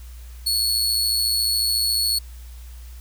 sawtooth tone with amplitude modulation, 4392 Hz, C#8, 17 cents flat, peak -14 dBFS, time 0.46-2.19 s, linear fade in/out 10 ms, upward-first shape sine, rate 114 Hz, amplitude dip 45%, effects added 60 Hz sine -36 dBFS peak until 3 s + white hiss -51 dBFS RMS until 3 s

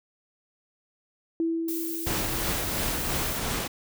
sine tone with exponential decay, 329.6 Hz, E4, in tune, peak -22 dBFS, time 1.4-3.47 s, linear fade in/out 1 ms, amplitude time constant 450 ms
violet noise, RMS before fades -34 dBFS, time 1.68-3.39 s, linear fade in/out 5 ms
pink noise with tremolo, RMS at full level -28 dBFS, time 2.06-3.68 s, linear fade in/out 10 ms, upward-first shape triangle, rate 2.9 Hz, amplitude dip 40%
effects none

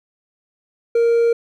triangle tone with hard clipping, 466.2 Hz, A#4, in tune, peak -13 dBFS, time 0.95-1.33 s, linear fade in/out 5 ms, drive 5 dB, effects none

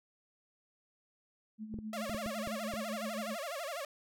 sine tone with tremolo, 216.4 Hz, A3, 29 cents flat, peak -37 dBFS, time 1.58-3.37 s, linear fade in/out 50 ms, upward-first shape sine, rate 7.6 Hz, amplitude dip 65%
clicks, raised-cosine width 3 ms, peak -30 dBFS, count 7, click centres 1.741 / 1.788 / 2.096 / 2.146 / 2.262 / 2.474 / 2.738 s
sawtooth tone with vibrato, 618 Hz, D#5, 12 cents flat, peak -34 dBFS, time 1.93-3.85 s, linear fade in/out 2 ms, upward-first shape sine, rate 12 Hz, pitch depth 220 cents each way
effects none

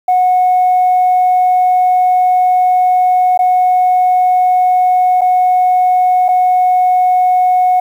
sine tone with dropouts, 732 Hz, F#5, 19 cents flat, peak -6 dBFS, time 0.08-7.8 s, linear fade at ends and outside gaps 5 ms, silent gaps 3.376-3.39 / 5.21-5.216 / 6.283-6.287 s, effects tanh soft clip ceiling -4 dBFS + 7-bit

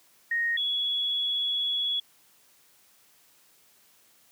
sine tone pair in turn, 1864.7 / 3371 Hz, A#6 / G#7, 0 / +25 cents, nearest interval minor seventh, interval 1025 cents, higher second, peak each -24 / -25 dBFS, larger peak first, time 0.31-0.57 / 0.57-2 s, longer second, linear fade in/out 5 ms, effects white hiss -61 dBFS RMS until 4.31 s + high-pass 100 Hz 12 dB/octave

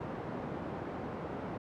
pink band-pass noise, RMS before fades -40 dBFS, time 0-1.58 s, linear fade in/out 10 ms, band 130 to 970 Hz, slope 12 dB/octave, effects none

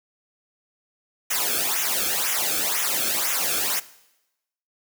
white noise with flanger, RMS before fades -24 dBFS, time 1.3-3.8 s, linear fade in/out 10 ms, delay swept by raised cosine 0.22 to 1.05 ms, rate 2 Hz, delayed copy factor -0.95, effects noise-tail reverb RT60 0.9 s tail -18 dB re dry

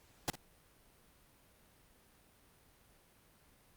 pink noise with echo, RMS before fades -34 dBFS, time 0.28-0.3 s, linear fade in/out 0 ms, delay 54 ms, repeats 1, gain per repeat -15 dB, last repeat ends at 0.354 s, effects pink hiss -66 dBFS RMS until 3.76 s + Opus 48 kbps

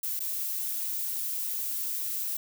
violet noise with dropouts, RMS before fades -32 dBFS, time 0.03-2.37 s, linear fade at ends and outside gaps 5 ms, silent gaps 0.194-0.202 s, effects none

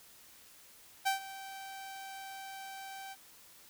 sawtooth tone with ADSR envelope, 777 Hz, G5, 16 cents flat, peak -23 dBFS, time 1.05-3.16 s, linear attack 21 ms, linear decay 120 ms, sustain -17 dB, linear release 40 ms, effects white hiss -58 dBFS RMS until 3.69 s

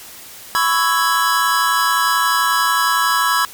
square chord, C# minor seventh, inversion third, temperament equal with one note detuned, 997.5 / 1108.7 / 1318.5 / 1661.2 Hz, B5 / C#6 / E6 / G#6, +17 / 0 / 0 / 0 cents, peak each -20 dBFS, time 0.55-3.45 s, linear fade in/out 0 ms, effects white hiss -37 dBFS RMS until 3.53 s + MP3 96 kbps

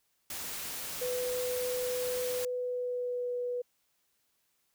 white noise, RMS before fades -39 dBFS, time 0.3-2.45 s, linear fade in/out 2 ms
sine tone with pitch glide, 498.3 to 490.6 Hz, B4 to B4, +15 to -12 cents, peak -31 dBFS, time 1.01-3.62 s, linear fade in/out 10 ms, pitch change -27 cents, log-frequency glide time 2.4-3.33 s
effects white hiss -75 dBFS RMS until 4.74 s

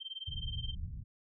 sine tone with tremolo, 3136 Hz, G7, in tune, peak -37 dBFS, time 0-0.75 s, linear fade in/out 20 ms, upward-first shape sine, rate 19 Hz, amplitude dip 95%
pink low-pass noise, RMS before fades -40 dBFS, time 0.27-1.04 s, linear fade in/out 20 ms, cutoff 130 Hz, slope 24 dB/octave
effects none

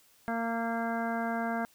harmonic tone with a mistuned harmonic, 230 Hz, A#3, 23 cents flat, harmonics 1 / 2 / 3 / 4 / 5 / 6 / 7 / 9, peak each -33 / -41 / -34 / -40 / -44 / -41 / -39 / -48 dBFS, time 0.28-1.65 s, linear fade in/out 0 ms, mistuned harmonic 5, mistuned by +17 cents, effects white hiss -63 dBFS RMS until 1.74 s

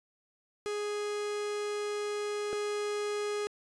45% pulse tone pair in turn, 415.3 / 415.3 Hz, G#4 / G#4, 0 / 0 cents, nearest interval unison, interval 0 cents, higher neither, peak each -32 / -31 dBFS, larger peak second, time 0.66-2.53 / 2.53-3.47 s, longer first, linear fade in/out 0 ms, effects resampled to 22050 Hz

